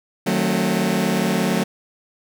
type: chord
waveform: sawtooth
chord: D# diminished seventh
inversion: none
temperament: just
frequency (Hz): 155.56 / 186.68 / 224 / 268.8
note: D#3 / F#3 / A3 / C4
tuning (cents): 0 / +16 / +31 / +47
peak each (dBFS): -23 / -17 / -18 / -23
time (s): 0.26-1.64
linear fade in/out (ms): 10
effects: none